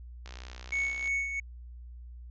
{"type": "click train", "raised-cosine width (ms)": 0.2, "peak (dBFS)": -28, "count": 52, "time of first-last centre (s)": [0.26, 1.075], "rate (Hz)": 62.6}
{"type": "tone with tremolo", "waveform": "triangle", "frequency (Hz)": 2217, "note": "C#7", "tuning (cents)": 0, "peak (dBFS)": -25, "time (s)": [0.72, 1.4], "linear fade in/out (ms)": 5, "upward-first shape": "sine", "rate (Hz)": 3, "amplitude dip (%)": 55}
{"effects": ["added 60 Hz sine -43 dBFS peak until 2.3 s", "resampled to 16000 Hz"]}